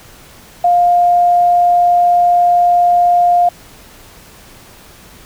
sine tone, 704 Hz, F5, 14 cents sharp, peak -7 dBFS, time 0.64-3.49 s, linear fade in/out 5 ms, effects pink hiss -40 dBFS RMS until 5.25 s

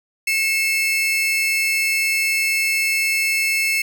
40% pulse tone pair together, 2168 / 2637 Hz, C#7 / E7, -39 / 0 cents, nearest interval minor third, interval 339 cents, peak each -19 dBFS, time 0.27-3.82 s, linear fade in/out 5 ms, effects none

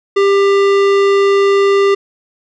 sine tone with tanh clipping, 397 Hz, G4, 22 cents sharp, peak -10 dBFS, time 0.16-1.95 s, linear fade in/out 10 ms, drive 18 dB, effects none

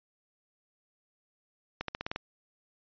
accelerating click train, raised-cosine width 0.3 ms, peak -17 dBFS, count 7, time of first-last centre 1.81-2.161 s, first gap 73 ms, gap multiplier 0.91, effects resampled to 11025 Hz

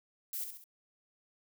violet noise with echo, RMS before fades -38 dBFS, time 0.33-0.44 s, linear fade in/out 2 ms, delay 67 ms, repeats 3, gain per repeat -6 dB, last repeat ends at 0.641 s, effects none

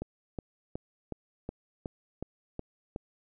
click train, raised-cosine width 2 ms, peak -22 dBFS, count 9, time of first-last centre 0.02-2.961 s, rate 2.72 Hz, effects none

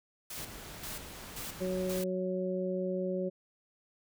white noise bursts, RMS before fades -42 dBFS, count 4, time 0.3-2.04 s, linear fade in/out 5 ms, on 150 ms, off 380 ms
pink noise, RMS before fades -46 dBFS, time 0.37-2.02 s, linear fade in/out 10 ms
harmonic tone, 185 Hz, F#3, in tune, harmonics 1 / 2 / 3, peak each -35 / -35 / -35 dBFS, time 1.6-3.3 s, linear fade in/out 20 ms
effects none

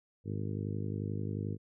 harmonic tone, 51.3 Hz, G#1, 21 cents flat, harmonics 2 / 3 / 4 / 5 / 6 / 7 / 8 / 9, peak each -36 / -40 / -42 / -44 / -46 / -47 / -48 / -49 dBFS, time 0.24-1.58 s, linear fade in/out 50 ms, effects none

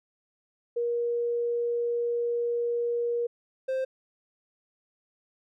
sine / triangle tone pair in turn, 474.4 / 524.5 Hz, A#4 / C5, +30 / +4 cents, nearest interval major second, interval 174 cents, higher second, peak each -25 / -24 dBFS, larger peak second, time 0.76-3.27 / 3.68-3.85 s, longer first, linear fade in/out 10 ms, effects none

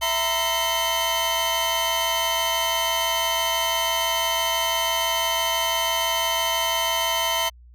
35% pulse tone cluster, 661 / 928 / 1014 / 2147 / 3073 Hz, E5 / A#5 / B5 / C7 / G7, +5 / -8 / +45 / +44 / -35 cents, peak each -27 / -26 / -27 / -30 / -23 dBFS, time 0.01-7.5 s, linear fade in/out 20 ms, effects added 60 Hz sine -45 dBFS peak until 7.74 s

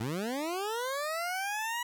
20% pulse linear sweep, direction up, 101.9 to 975 Hz, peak -27 dBFS, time 0-1.83 s, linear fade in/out 5 ms, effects none

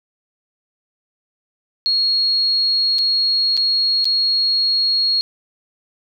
sine tone with dropouts, 4300 Hz, C8, 47 cents sharp, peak -14 dBFS, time 1.86-5.21 s, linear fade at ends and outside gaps 0 ms, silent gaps 2.984-2.989 / 3.568-3.575 / 4.044-4.054 s, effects none

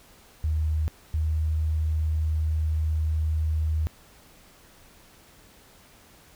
sine tone pair in turn, 77.8 / 78.3 Hz, D#2 / D#2, 0 / +11 cents, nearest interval unison, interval 11 cents, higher second, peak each -22 dBFS, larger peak neither, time 0.44-0.88 / 1.14-3.87 s, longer second, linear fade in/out 0 ms, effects pink hiss -54 dBFS RMS until 6.35 s

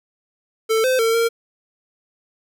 square tone with pitch steps, 444.2 / 515 / 453.1 / 461.1 Hz, A4 / C5 / A#4 / A#4, +16 / -28 / -49 / -19 cents, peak -16 dBFS, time 0.69-1.29 s, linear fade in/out 20 ms, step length 150 ms, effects none

